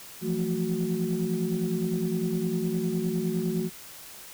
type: tone cluster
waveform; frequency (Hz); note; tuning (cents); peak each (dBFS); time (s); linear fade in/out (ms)
sine; 168.3 / 178.1 / 221.5 / 369.4; E3 / F3 / A3 / F#4; +36 / +34 / +12 / -3; -30; 0.21-3.7; 50
effects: tanh soft clip ceiling -17 dBFS + white hiss -45 dBFS RMS until 4.33 s